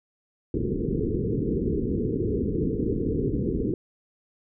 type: low-pass noise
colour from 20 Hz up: white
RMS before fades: -26 dBFS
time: 0.54-3.74 s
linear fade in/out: 2 ms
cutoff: 460 Hz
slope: 96 dB/octave
effects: none